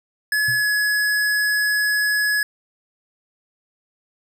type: tone with pitch glide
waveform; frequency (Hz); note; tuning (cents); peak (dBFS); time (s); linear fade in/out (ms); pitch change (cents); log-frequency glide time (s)
square; 1703 to 1690.3; G#6 to G#6; +43 to +30; -18; 0.32-2.43; 2; -13; 0.52-0.68
type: tone with exponential decay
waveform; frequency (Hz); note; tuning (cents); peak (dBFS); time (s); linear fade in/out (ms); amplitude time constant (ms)
sine; 123.47; B2; 0; -25; 0.48-0.7; 5; 46
effects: none